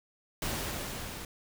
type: noise with level ramp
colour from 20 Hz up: pink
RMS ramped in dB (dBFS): -33 to -42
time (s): 0.42-1.25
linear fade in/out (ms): 2
effects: none